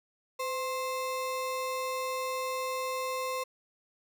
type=ring-modulated tone; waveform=square; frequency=786 Hz; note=G5; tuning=4 cents sharp; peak=-29 dBFS; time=0.39-3.44 s; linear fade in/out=10 ms; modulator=274 Hz; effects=none